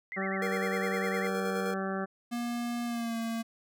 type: tone with vibrato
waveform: sine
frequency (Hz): 1933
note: B6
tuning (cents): -38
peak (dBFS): -36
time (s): 0.12-1.27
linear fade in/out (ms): 0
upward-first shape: sine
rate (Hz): 10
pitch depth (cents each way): 170
type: harmonic tone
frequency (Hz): 192.5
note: G3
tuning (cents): -31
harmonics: 1 / 2 / 3 / 4 / 6 / 7 / 8 / 9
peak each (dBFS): -34 / -37 / -39 / -40 / -42 / -42 / -43 / -44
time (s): 0.16-2.06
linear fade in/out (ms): 20
type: tone with tremolo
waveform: square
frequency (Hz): 472.4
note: A#4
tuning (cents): +23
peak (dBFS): -33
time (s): 0.42-1.74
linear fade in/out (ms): 2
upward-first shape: square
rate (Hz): 9.7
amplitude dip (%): 35
type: tone with pitch glide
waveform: square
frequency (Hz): 238.3 to 228.2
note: A#3 to A#3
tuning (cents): +38 to -37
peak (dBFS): -32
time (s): 2.31-3.43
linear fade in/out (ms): 20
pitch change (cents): -75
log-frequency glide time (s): 2.85-3.17
effects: none